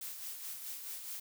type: noise with tremolo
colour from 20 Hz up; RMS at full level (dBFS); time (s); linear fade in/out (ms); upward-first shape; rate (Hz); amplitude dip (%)
blue; -42; 0.01-1.2; 5; sine; 4.7; 45
effects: none